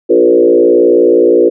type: tone with frequency modulation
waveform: sine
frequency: 417.4 Hz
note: G#4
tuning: 9 cents sharp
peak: -4 dBFS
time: 0.09-1.5 s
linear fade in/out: 20 ms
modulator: 59.2 Hz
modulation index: 1.7
effects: none